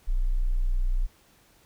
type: tone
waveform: sine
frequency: 30.64 Hz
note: B0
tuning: 13 cents flat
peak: -21 dBFS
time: 0.07-1.07 s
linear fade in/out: 20 ms
effects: pink hiss -60 dBFS RMS until 1.65 s